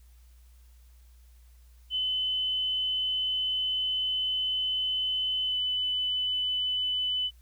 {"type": "tone with pitch glide", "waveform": "sine", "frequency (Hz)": [3028, 3002], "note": ["F#7", "F#7"], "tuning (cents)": [39, 24], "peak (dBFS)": -26, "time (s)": [1.9, 7.31], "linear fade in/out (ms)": 50, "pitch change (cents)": -15, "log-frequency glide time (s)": [5.45, 5.57], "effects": ["added 60 Hz sine -52 dBFS peak until 7.41 s", "white hiss -67 dBFS RMS until 7.41 s"]}